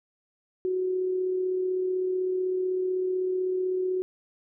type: tone with amplitude modulation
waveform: sine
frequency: 370 Hz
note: F#4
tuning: in tune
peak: -23 dBFS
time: 0.65-4.02 s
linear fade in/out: 0 ms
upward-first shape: sine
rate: 35.9 Hz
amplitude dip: 30%
effects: none